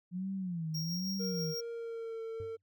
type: tone with vibrato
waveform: sine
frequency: 174.61 Hz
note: F3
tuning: in tune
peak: -34 dBFS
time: 0.11-1.55 s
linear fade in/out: 50 ms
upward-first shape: sine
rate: 1.2 Hz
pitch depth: 180 cents each way
type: tone with tremolo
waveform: square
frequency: 5588 Hz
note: F8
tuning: in tune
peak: -37 dBFS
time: 0.74-1.61 s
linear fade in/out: 10 ms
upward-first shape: triangle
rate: 6.3 Hz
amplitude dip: 45%
type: tone with pitch glide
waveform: triangle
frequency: 466.2 to 450.8 Hz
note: A#4 to A4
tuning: 0 to +42 cents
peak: -36 dBFS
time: 1.19-2.57 s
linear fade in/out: 20 ms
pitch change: -58 cents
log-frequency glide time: 1.7-2.2 s
type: tone with exponential decay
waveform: triangle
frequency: 97.6 Hz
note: G2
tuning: 7 cents flat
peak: -38 dBFS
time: 2.4-2.62 s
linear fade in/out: 0 ms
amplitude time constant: 46 ms
effects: none